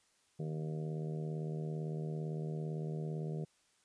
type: harmonic tone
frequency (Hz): 77.78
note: D#2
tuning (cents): 0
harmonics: 2 / 3 / 4 / 5 / 6 / 7 / 8 / 9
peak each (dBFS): -37 / -50 / -55 / -46 / -49 / -57 / -55 / -57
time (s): 0.39-3.45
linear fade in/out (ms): 10
effects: white hiss -72 dBFS RMS until 3.84 s + resampled to 22050 Hz